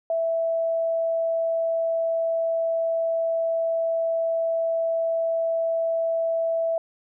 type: tone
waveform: sine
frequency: 659.3 Hz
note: E5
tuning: in tune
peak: -21 dBFS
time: 0.1-6.78 s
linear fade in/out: 2 ms
effects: none